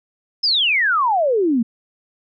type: exponential sweep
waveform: sine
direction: down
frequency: 5274 to 217.4 Hz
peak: -14 dBFS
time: 0.43-1.63 s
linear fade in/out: 10 ms
effects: none